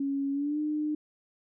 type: tone with pitch glide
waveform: sine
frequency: 277.2 to 302.3 Hz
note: C#4 to D#4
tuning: 0 to -50 cents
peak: -27 dBFS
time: 0-0.95 s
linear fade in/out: 5 ms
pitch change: +150 cents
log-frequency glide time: 0.32-0.59 s
effects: none